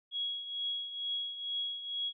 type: tone with tremolo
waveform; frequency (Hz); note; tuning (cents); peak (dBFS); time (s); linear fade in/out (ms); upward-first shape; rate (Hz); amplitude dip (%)
sine; 3322; G#7; 0; -31; 0.11-2.13; 50; triangle; 2.2; 70
effects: none